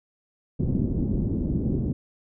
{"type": "low-pass noise", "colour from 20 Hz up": "white", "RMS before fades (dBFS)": -25, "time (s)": [0.59, 1.93], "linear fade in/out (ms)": 10, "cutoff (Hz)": 280, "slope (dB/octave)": 24, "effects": []}